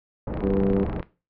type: low-pass noise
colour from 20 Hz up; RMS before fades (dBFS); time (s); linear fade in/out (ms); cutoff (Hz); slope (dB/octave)
pink; -29; 0.27-1.01; 2; 610; 12
type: click train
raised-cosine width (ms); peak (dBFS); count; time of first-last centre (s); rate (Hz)
0.3; -19; 22; 0.34-1.029; 30.5
type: harmonic tone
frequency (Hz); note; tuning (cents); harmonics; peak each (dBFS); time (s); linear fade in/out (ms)
98; G2; 0; 2 / 3 / 4 / 5; -23 / -28 / -26 / -27; 0.42-0.85; 20
effects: noise-tail reverb RT60 0.3 s tail -17 dB re dry + low-pass 2000 Hz 12 dB/octave